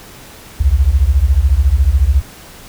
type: beating tone pair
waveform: sine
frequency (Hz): 61 / 75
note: B1 / D2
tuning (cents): -21 / +37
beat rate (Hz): 14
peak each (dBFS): -11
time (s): 0.6-2.22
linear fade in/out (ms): 10
effects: pink hiss -37 dBFS RMS until 2.68 s